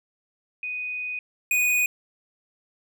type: tone pair in turn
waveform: sine / square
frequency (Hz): 2489 / 2478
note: D#7 / D#7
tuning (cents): 0 / -8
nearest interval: unison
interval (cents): 8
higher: first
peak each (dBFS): -28 / -20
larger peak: second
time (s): 0.63-1.19 / 1.51-1.86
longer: first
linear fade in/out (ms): 2
effects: none